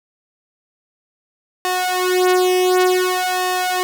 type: tone with flanger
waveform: sawtooth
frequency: 366.1 Hz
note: F#4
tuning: 18 cents flat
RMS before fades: -17 dBFS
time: 1.65-3.83 s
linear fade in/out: 0 ms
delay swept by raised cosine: 1.1 to 3.1 ms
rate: 0.55 Hz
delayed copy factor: +1
effects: none